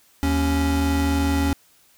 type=tone pair together; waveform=square; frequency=78 / 278.2 Hz; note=D#2 / C#4; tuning=+5 / +6 cents; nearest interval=octave + minor seventh; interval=2201 cents; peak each=-22 dBFS; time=0.23-1.53 s; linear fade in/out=0 ms; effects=white hiss -57 dBFS RMS until 1.97 s